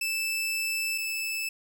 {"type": "tone pair in turn", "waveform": "sawtooth", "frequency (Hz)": [2637, 2626], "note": ["E7", "E7"], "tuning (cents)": [0, -7], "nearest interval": "unison", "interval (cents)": 7, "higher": "first", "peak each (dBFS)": [-24, -26], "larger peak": "first", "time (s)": [[0.01, 0.98], [0.98, 1.49]], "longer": "first", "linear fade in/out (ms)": 5, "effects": []}